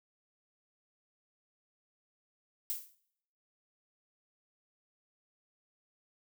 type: noise with exponential decay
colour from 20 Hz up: violet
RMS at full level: -32 dBFS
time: 2.7-2.95 s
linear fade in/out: 0 ms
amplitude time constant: 54 ms
effects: noise-tail reverb RT60 0.7 s tail -20 dB re dry